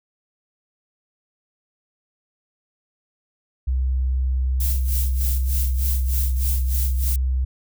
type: tone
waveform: sine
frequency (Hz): 64.5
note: C2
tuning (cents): -24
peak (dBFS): -18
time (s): 3.67-7.45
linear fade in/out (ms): 10
type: noise with tremolo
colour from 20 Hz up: violet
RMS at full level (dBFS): -26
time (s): 4.6-7.16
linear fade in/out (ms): 2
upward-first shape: sine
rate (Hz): 3.3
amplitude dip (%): 85
effects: none